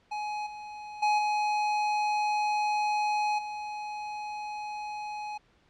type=tone with level steps; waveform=square; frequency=840 Hz; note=G#5; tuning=19 cents sharp; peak=-32 / -40 / -23 / -26 / -35 dBFS; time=0.11-5.38 s; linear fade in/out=10 ms; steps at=0.46 / 1.02 / 1.18 / 3.38 s; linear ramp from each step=10 ms; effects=pink hiss -65 dBFS RMS until 5.69 s + low-pass 4000 Hz 12 dB/octave